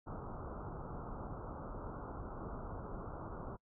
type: low-pass noise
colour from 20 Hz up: pink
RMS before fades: -45 dBFS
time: 0.06-3.57 s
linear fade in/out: 20 ms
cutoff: 1400 Hz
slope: 96 dB/octave
effects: noise-tail reverb RT60 0.1 s tail -26 dB re dry